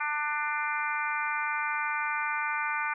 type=harmonic tone; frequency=297.9 Hz; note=D4; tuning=25 cents sharp; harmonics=3 / 4 / 5 / 6 / 7 / 8; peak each=-34 / -34 / -33 / -40 / -36 / -36 dBFS; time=0-2.94 s; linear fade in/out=10 ms; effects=none